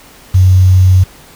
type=tone with quantisation; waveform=sine; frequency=92.7 Hz; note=F#2; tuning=4 cents sharp; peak=-3 dBFS; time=0.34-1.04 s; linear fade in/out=10 ms; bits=5; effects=pink hiss -39 dBFS RMS until 1.35 s